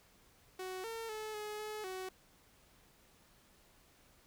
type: tone with pitch steps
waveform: sawtooth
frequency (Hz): 372.3 / 454 / 432 / 422.3 / 427 / 374.1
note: F#4 / A#4 / A4 / G#4 / G#4 / F#4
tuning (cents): +11 / -46 / -32 / +29 / +48 / +19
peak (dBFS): -37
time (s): 0.59-2.09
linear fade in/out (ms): 5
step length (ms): 250
effects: pink hiss -66 dBFS RMS until 4.26 s